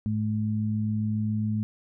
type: tone pair together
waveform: sine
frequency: 107.4 / 214.6 Hz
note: A2 / A3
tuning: -41 / -43 cents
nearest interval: octave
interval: 1198 cents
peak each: -27 dBFS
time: 0.06-1.63 s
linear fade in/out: 0 ms
effects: none